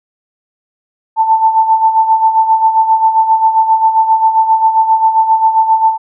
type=tone with tremolo; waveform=sine; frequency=887 Hz; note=A5; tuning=14 cents sharp; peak=-4 dBFS; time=1.16-5.98 s; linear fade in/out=50 ms; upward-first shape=sine; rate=7.5 Hz; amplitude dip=65%; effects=none